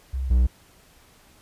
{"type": "tone pair in turn", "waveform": ["sine", "triangle"], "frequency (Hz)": [65.41, 61.74], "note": ["C2", "B1"], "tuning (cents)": [0, 0], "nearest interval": "minor second", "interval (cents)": 100, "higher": "first", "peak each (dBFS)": [-24, -13], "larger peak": "second", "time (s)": [[0.13, 0.3], [0.3, 0.47]], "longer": "neither", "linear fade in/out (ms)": 10, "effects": ["pink hiss -55 dBFS RMS until 1.41 s", "resampled to 32000 Hz"]}